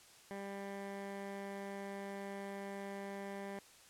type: tone with low-pass filter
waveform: 15% pulse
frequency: 198.1 Hz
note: G3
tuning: 18 cents sharp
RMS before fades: -45 dBFS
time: 0.31-3.59 s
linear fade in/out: 0 ms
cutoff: 1900 Hz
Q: 1.3
effects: white hiss -61 dBFS RMS until 3.89 s + low-pass 10000 Hz 12 dB/octave